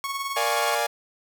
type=tone with tremolo; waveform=sawtooth; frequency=1104 Hz; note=C#6; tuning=7 cents flat; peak=-22 dBFS; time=0.04-0.75 s; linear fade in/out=0 ms; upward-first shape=sine; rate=19 Hz; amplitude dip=50%
type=chord; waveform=sawtooth; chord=Bb dominant seventh; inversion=none; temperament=equal; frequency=466.2 / 587.3 / 698.5 / 830.6 Hz; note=Bb4 / D5 / F5 / Ab5; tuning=0 / 0 / 0 / 0 cents; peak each=-27 / -24 / -25 / -23 dBFS; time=0.36-0.87 s; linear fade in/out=10 ms
effects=none